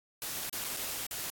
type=noise with dropouts; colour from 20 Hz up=white; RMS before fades=-37 dBFS; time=0.22-1.3 s; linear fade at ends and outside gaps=0 ms; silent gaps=0.495-0.529 / 0.641-0.645 / 0.766-0.77 / 1.065-1.111 s; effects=AAC 64 kbps